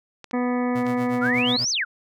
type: clicks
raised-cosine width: 0.2 ms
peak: -22 dBFS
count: 3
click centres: 0.243 / 0.311 / 0.867 s
type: harmonic tone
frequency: 246.9 Hz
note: B3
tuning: in tune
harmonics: 1 / 2 / 3 / 4 / 5 / 7 / 8 / 9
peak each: -22 / -28 / -32 / -34 / -36 / -39 / -40 / -41 dBFS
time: 0.33-1.57 s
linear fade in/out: 10 ms
type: tone with tremolo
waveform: 30% pulse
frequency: 123.47 Hz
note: B2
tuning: in tune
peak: -26 dBFS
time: 0.75-1.65 s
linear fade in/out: 5 ms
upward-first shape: triangle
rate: 8.3 Hz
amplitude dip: 95%
type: exponential two-way sweep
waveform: sine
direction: up then down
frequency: 1318.5 to 6340 to 1318.5 Hz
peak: -21 dBFS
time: 1.21-1.85 s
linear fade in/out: 20 ms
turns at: 1.7 s
effects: none